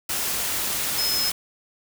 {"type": "tone in noise", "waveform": "sine", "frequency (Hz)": 5150, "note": "E8", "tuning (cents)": -41, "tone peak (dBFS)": -23, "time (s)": [0.98, 1.3], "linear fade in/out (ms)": 5, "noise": "white", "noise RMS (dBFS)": -26, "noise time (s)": [0.09, 1.32], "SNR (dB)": 0, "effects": []}